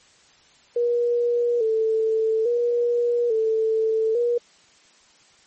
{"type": "tone with vibrato", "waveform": "sine", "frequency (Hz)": 460.1, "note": "A#4", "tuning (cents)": -23, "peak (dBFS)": -18, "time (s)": [0.76, 4.38], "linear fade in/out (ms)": 5, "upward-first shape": "square", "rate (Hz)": 0.59, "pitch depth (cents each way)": 67, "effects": ["white hiss -55 dBFS RMS until 5.46 s", "MP3 32 kbps"]}